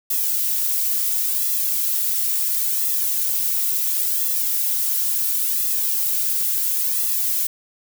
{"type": "noise with flanger", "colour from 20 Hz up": "violet", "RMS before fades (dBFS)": -21, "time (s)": [0.1, 7.47], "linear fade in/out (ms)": 5, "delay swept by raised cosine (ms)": [1.3, 3.3], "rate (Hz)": 0.72, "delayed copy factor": -0.9, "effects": []}